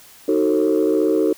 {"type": "chord", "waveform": "sine", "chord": "D# diminished seventh", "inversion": "none", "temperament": "just", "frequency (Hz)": [311.1, 373.4, 448, 537.6], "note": ["D#4", "F#4", "A4", "C5"], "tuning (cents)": [0, 16, 31, 47], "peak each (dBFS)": [-18, -19, -18, -24], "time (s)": [0.28, 1.33], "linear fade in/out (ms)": 5, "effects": ["tanh soft clip ceiling -8 dBFS", "white hiss -46 dBFS RMS until 1.37 s"]}